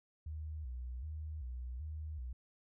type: tone with vibrato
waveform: sine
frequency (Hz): 69.3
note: C#2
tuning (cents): 0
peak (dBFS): -40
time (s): 0.26-2.33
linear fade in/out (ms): 5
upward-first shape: square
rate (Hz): 1.3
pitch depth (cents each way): 190
effects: none